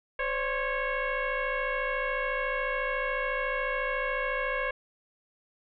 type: tone with frequency modulation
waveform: sine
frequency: 571 Hz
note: D5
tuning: 49 cents flat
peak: -27 dBFS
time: 0.19-4.71 s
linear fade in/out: 5 ms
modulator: 544 Hz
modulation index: 3.4
effects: none